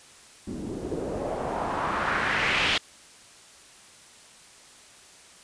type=noise with low-pass filter sweep; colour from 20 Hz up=white; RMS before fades=-28 dBFS; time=0.47-2.78 s; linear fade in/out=5 ms; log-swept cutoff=240 to 3100 Hz; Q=2.3; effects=white hiss -51 dBFS RMS until 5.43 s + resampled to 22050 Hz